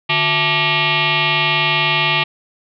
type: tone with frequency modulation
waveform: sine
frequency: 150 Hz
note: D3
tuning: 37 cents sharp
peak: -13 dBFS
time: 0.09-2.24 s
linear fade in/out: 10 ms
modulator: 512 Hz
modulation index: 6.5
effects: none